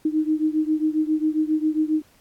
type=beating tone pair; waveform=sine; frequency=307.9 / 315.3 Hz; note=D#4 / D#4; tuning=-18 / +23 cents; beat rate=7.4 Hz; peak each=-21 / -23 dBFS; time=0.05-2.02 s; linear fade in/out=5 ms; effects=pink hiss -58 dBFS RMS until 2.2 s + AAC 64 kbps